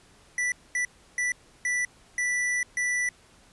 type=tone bursts at uneven times; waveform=square; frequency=1971 Hz; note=B6; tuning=4 cents flat; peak=-25 dBFS; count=6; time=0.38-0.52 / 0.75-0.85 / 1.18-1.32 / 1.65-1.85 / 2.18-2.63 / 2.77-3.09 s; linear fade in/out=2 ms; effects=pink hiss -57 dBFS RMS until 3.52 s + resampled to 24000 Hz